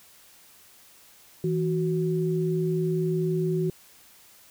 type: tone pair together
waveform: sine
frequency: 162.92 / 370 Hz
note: E3 / F#4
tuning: -20 / 0 cents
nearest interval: octave + major second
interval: 1420 cents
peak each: -25 / -26 dBFS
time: 1.44-3.7 s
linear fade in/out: 2 ms
effects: white hiss -54 dBFS RMS until 4.5 s